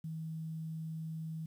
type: tone with quantisation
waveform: sine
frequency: 160.1 Hz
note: D#3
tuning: 50 cents sharp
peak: -38 dBFS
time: 0.04-1.46 s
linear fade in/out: 5 ms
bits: 11
effects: none